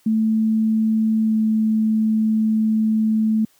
sine tone with pitch glide, 220 to 218.6 Hz, A3 to A3, 0 to -11 cents, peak -15 dBFS, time 0.06-3.45 s, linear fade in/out 5 ms, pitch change -11 cents, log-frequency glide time 1.24-1.35 s, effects white hiss -58 dBFS RMS until 3.59 s + high-pass 80 Hz 12 dB/octave

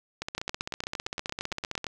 two click trains, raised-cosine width 0.2 ms, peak -15 / -15 dBFS, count 26 / 14, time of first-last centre 0.22-1.843 / 0.38-1.867 s, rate 15.4 / 8.74 Hz, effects none

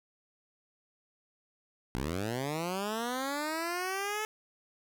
10% pulse linear sweep, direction up, 57.3 to 435.3 Hz, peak -24 dBFS, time 1.95-4.25 s, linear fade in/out 0 ms, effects none

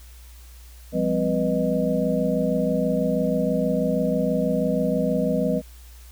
sine tone cluster, 174.6 / 200.8 / 257.3 / 491 / 618 Hz, F3 / G3 / C4 / B4 / D#5, 0 / +42 / -29 / -10 / -12 cents, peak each -26 dBFS, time 0.92-5.62 s, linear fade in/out 50 ms, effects added 60 Hz sine -42 dBFS peak until 6.11 s + white hiss -52 dBFS RMS until 6.11 s

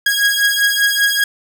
sawtooth beating tone pair, 1643 / 1648.1 Hz, G#6 / G#6, -19 / -14 cents, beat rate 5.1 Hz, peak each -12 dBFS, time 0.06-1.24 s, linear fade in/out 5 ms, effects none

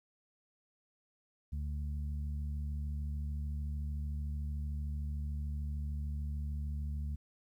harmonic tone, 73.42 Hz, D2, in tune, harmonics 1 / 2 / 3, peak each -35 / -45 / -50 dBFS, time 1.52-7.16 s, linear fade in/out 10 ms, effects 12-bit

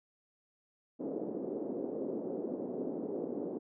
pink band-pass noise, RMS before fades -38 dBFS, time 0.99-3.59 s, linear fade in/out 20 ms, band 260 to 480 Hz, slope 24 dB/octave, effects none

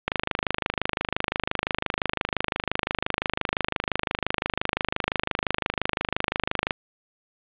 click train, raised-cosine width 0.3 ms, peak -6 dBFS, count 172, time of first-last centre 0.08-6.708 s, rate 25.8 Hz, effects resampled to 8000 Hz + 7-bit

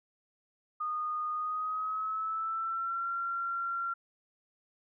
sine tone with pitch glide, 1230 to 1372.7 Hz, D#6 to F6, -20 to -30 cents, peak -31 dBFS, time 0.8-3.94 s, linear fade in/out 10 ms, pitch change +190 cents, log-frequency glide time 1.32-3.09 s, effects none

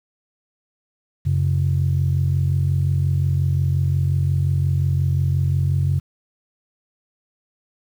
sine tone pair together, 91.6 / 137.24 Hz, F#2 / C#3, -17 / -17 cents, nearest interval perfect fifth, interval 700 cents, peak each -18 dBFS, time 1.25-6 s, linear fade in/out 20 ms, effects tanh soft clip ceiling -10 dBFS + 8-bit

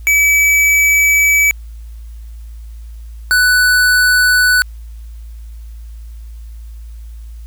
square tone pair in turn, 2292 / 1489.1 Hz, D7 / F#6, -43 / +11 cents, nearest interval perfect fifth, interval 746 cents, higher first, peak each -9 dBFS, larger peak neither, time 0.07-1.51 / 3.31-4.62 s, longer first, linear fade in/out 0 ms, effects added 56 Hz sine -28 dBFS peak until 7.46 s + white hiss -53 dBFS RMS until 7.46 s

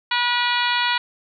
harmonic tone, 484.3 Hz, B4, 34 cents flat, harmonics 2 / 3 / 4 / 5 / 6 / 7 / 8 / 9, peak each -23 / -25 / -26 / -27 / -28 / -28 / -29 / -30 dBFS, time 0.11-0.98 s, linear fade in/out 5 ms, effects none

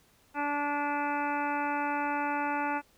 harmonic tone with a mistuned harmonic, 290 Hz, D4, 22 cents flat, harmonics 1 / 2 / 3 / 4 / 5 / 6 / 7 / 8 / 9, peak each -35 / -40 / -31 / -40 / -36 / -45 / -44 / -45 / -42 dBFS, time 0.34-2.82 s, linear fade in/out 50 ms, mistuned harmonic 8, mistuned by +16 cents, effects pink hiss -64 dBFS RMS until 2.97 s

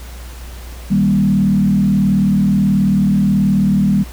sine tone with frequency modulation, 196 Hz, G3, in tune, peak -10 dBFS, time 0.9-4.04 s, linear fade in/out 20 ms, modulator 38.6 Hz, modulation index 0.92, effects added 60 Hz sine -29 dBFS peak until 4.12 s + pink hiss -38 dBFS RMS until 4.12 s

